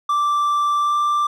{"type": "tone with pitch glide", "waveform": "triangle", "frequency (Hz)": [1172, 1179.5], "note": ["D6", "D6"], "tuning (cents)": [-4, 7], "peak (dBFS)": -14, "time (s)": [0.09, 1.27], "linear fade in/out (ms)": 5, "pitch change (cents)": 11, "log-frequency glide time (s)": [0.8, 0.96], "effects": []}